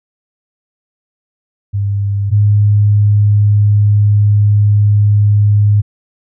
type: tone pair in turn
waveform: sine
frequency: 100.6 / 103.61 Hz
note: G2 / G#2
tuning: +45 / -4 cents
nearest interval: minor second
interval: 51 cents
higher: second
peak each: -12 / -6 dBFS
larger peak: second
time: 1.73-2.31 / 2.31-5.82 s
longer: second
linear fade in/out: 20 ms
effects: none